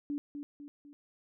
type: tone with echo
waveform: sine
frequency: 289.4 Hz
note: D4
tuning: 25 cents flat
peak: -32 dBFS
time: 0.1-0.18 s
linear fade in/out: 0 ms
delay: 250 ms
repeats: 3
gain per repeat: -6 dB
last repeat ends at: 0.93 s
effects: none